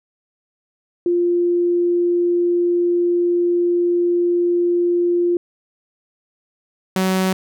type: tone pair in turn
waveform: sine / sawtooth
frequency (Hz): 349.1 / 187.89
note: F4 / F#3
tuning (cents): -1 / +27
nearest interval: major seventh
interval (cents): 1072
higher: first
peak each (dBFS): -14 / -12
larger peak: second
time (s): 1.06-5.37 / 6.96-7.33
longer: first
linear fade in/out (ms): 2
effects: none